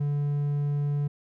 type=tone; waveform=triangle; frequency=144.7 Hz; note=D3; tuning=25 cents flat; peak=-22 dBFS; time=0-1.08 s; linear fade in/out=10 ms; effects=none